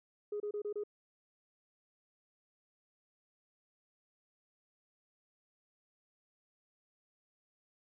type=tone bursts; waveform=sine; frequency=415.3 Hz; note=G#4; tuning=in tune; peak=-34 dBFS; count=5; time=0.32-0.837 s; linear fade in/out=5 ms; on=81 ms; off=28 ms; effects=tanh soft clip ceiling -31 dBFS